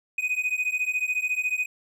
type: beating tone pair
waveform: triangle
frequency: 2489 / 2503 Hz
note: D#7 / D#7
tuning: 0 / +10 cents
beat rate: 14 Hz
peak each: -26 / -25 dBFS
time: 0.18-1.66 s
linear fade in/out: 5 ms
effects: none